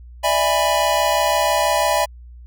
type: chord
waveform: square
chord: E dominant seventh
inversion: third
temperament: just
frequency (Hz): 593.3 / 659.3 / 824.1 / 988.9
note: D5 / E5 / G#5 / B5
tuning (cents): +18 / 0 / -14 / +2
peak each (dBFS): -22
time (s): 0.23-2.06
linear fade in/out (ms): 20
effects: added 60 Hz sine -37 dBFS peak until 2.46 s